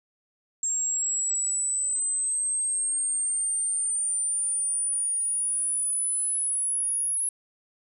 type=linear sweep; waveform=sine; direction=up; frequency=7480 to 10548 Hz; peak=-24 dBFS; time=0.63-7.29 s; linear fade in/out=2 ms; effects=none